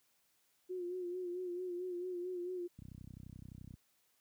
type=tone with vibrato; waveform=sine; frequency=359 Hz; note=F4; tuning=48 cents sharp; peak=-38 dBFS; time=0.69-2.68 s; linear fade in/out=20 ms; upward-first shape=sine; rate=4.5 Hz; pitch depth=49 cents each way
type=click train; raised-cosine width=5 ms; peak=-37 dBFS; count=31; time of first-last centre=2.79-3.739 s; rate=31.6 Hz
effects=white hiss -75 dBFS RMS until 4.2 s + high-pass 60 Hz 12 dB/octave